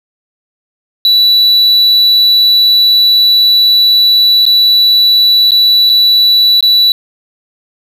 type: tone with dropouts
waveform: triangle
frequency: 3948 Hz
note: B7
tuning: 1 cent flat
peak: -3 dBFS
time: 1.05-6.92 s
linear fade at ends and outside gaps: 1 ms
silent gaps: 4.454-4.464 / 5.508-5.518 / 5.894-5.898 / 6.607-6.626 s
effects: none